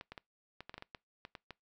clicks, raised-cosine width 0.3 ms, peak -29 dBFS, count 12, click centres 0.011 / 0.12 / 0.178 / 0.606 / 0.695 / 0.742 / 0.78 / 0.824 / 0.948 / 1.251 / 1.352 / 1.507 s, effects noise-tail reverb RT60 0.2 s tail -24 dB re dry

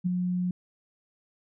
sine tone with ADSR envelope, 180 Hz, F#3, 47 cents flat, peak -21 dBFS, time 0.04-0.51 s, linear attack 24 ms, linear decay 13 ms, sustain -4 dB, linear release 3 ms, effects none

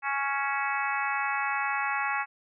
harmonic tone with a mistuned harmonic, 277.7 Hz, C#4, 3 cents sharp, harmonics 3 / 4 / 5 / 6 / 7 / 8 / 9, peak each -32 / -33 / -34 / -35 / -35 / -36 / -37 dBFS, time 0.02-2.26 s, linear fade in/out 50 ms, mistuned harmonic 9, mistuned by +62 cents, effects none

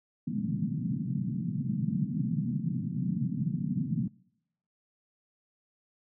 pink band-pass noise, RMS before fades -31 dBFS, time 0.27-4.08 s, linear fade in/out 5 ms, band 130 to 240 Hz, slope 48 dB/octave, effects noise-tail reverb RT60 0.8 s tail -25 dB re dry

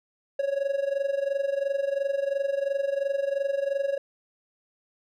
triangle tone with amplitude modulation, 554.4 Hz, C#5, in tune, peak -19 dBFS, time 0.39-3.98 s, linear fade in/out 5 ms, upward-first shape sine, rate 22.9 Hz, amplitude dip 80%, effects none

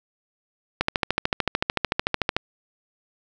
click train, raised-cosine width 0.3 ms, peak -4 dBFS, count 22, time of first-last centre 0.81-2.366 s, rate 13.5 Hz, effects none

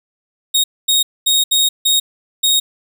sawtooth tone bursts at uneven times, 3746 Hz, A#7, 8 cents sharp, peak -8 dBFS, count 6, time 0.54-0.64 / 0.88-1.03 / 1.26-1.44 / 1.51-1.69 / 1.85-2 / 2.43-2.6 s, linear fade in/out 10 ms, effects 8-bit

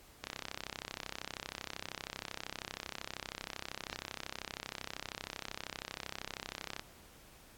click train, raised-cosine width 0.2 ms, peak -21 dBFS, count 216, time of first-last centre 0.24-6.795 s, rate 32.8 Hz, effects pink hiss -59 dBFS RMS until 7.57 s + AAC 64 kbps

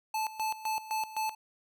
square tone with tremolo, 872 Hz, A5, 16 cents flat, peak -30 dBFS, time 0.14-1.35 s, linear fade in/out 5 ms, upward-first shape square, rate 3.9 Hz, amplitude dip 80%, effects none

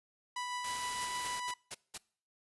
sawtooth tone with tremolo, 987.8 Hz, B5, in tune, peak -32 dBFS, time 0.36-1.54 s, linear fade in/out 5 ms, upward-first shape sine, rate 6.5 Hz, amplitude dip 25%
white noise, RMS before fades -42 dBFS, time 0.64-1.4 s, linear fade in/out 5 ms
white noise bursts, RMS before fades -41 dBFS, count 5, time 1.01-1.98 s, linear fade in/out 10 ms, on 42 ms, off 190 ms
effects noise-tail reverb RT60 0.5 s tail -24 dB re dry + resampled to 24000 Hz

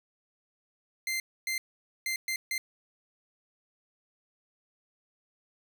sawtooth tone bursts at uneven times, 2084 Hz, C7, 7 cents flat, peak -26 dBFS, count 5, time 1.07-1.2 / 1.47-1.58 / 2.06-2.16 / 2.28-2.36 / 2.51-2.58 s, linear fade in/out 2 ms, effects none

